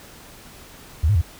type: tone with pitch steps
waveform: sine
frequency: 77.2 / 104.8 / 82.7 Hz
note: D#2 / G#2 / E2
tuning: -13 / +16 / +6 cents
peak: -14 dBFS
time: 1.03-1.216 s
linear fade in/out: 10 ms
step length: 62 ms
effects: pink hiss -44 dBFS RMS until 1.39 s